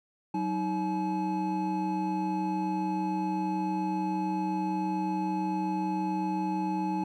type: tone cluster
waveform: triangle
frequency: 186.9 / 313.9 / 853 Hz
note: F#3 / D#4 / G#5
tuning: +18 / +15 / +46 cents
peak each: -30 dBFS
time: 0.34-7.04 s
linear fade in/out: 5 ms
effects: none